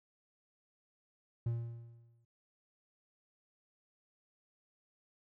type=tone with exponential decay; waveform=triangle; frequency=117 Hz; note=A#2; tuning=7 cents sharp; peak=-28 dBFS; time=1.46-2.25 s; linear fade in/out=5 ms; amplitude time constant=170 ms; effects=none